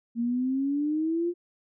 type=exponential sweep; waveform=sine; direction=up; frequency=230.4 to 353.6 Hz; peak=-24 dBFS; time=0.15-1.34 s; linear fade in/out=50 ms; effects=none